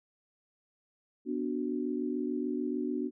sine chord, B minor, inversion none, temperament equal, 246.9 / 293.7 / 370 Hz, B3 / D4 / F#4, 0 / 0 / 0 cents, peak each -34 / -34 / -36 dBFS, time 1.25-3.11 s, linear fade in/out 50 ms, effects none

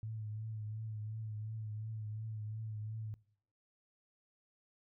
sine tone with vibrato, 108.6 Hz, A2, 22 cents flat, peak -39 dBFS, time 0.03-3.14 s, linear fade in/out 0 ms, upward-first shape triangle, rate 2.8 Hz, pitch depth 45 cents each way, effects noise-tail reverb RT60 0.7 s tail -23 dB re dry

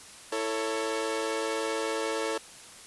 sawtooth chord, A major, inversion second, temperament equal with one note detuned, 329.6 / 444.6 / 554.4 Hz, E4 / A4 / C#5, 0 / +18 / 0 cents, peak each -32 / -27 / -30 dBFS, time 0.32-2.38 s, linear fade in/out 5 ms, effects white hiss -48 dBFS RMS until 2.86 s + resampled to 24000 Hz

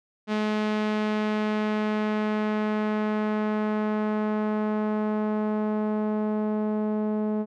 sawtooth tone with low-pass filter sweep, 213.1 Hz, G#3, 45 cents sharp, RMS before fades -26 dBFS, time 0.27-7.46 s, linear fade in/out 50 ms, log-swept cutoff 3600 to 640 Hz, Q 0.82, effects none

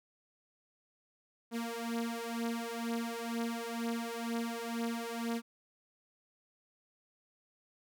sawtooth beating tone pair, 231.1 / 233.2 Hz, A#3 / A#3, -15 / +1 cents, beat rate 2.1 Hz, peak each -34 / -34 dBFS, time 1.51-5.42 s, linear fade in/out 50 ms, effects none

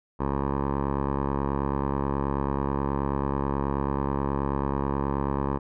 10% pulse tone with low-pass filter, 69.3 Hz, C#2, in tune, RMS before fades -27 dBFS, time 0.19-5.59 s, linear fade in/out 20 ms, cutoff 990 Hz, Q 2.3, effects none

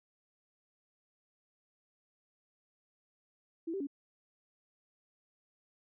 sine tone with pitch steps, 330.2 / 389.8 / 281.8 Hz, E4 / G4 / C#4, +3 / -10 / +29 cents, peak -34 dBFS, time 3.67-3.871 s, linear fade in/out 10 ms, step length 67 ms, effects none

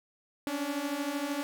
sawtooth beating tone pair, 277.2 / 290.2 Hz, C#4 / D4, 0 / -21 cents, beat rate 13 Hz, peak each -32 / -29 dBFS, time 0.47-1.43 s, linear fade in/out 0 ms, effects none

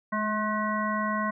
harmonic tone with a mistuned harmonic, 214.1 Hz, A3, 47 cents flat, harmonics 1 / 3 / 5 / 7 / 9, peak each -30 / -34 / -29 / -35 / -35 dBFS, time 0.12-1.31 s, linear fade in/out 10 ms, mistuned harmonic 1, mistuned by -25 cents, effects none

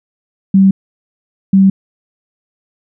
sine tone pair in turn, 193.2 / 193.2 Hz, G3 / G3, -25 / -25 cents, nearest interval unison, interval 0 cents, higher neither, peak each -4 dBFS, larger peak neither, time 0.54-0.71 / 1.53-1.7 s, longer neither, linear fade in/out 5 ms, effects none

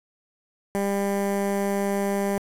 15% pulse tone with notch filter, 199.3 Hz, G3, 29 cents sharp, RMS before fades -25 dBFS, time 0.75-2.38 s, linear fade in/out 0 ms, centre 3800 Hz, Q 0.63, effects resampled to 32000 Hz + 7-bit

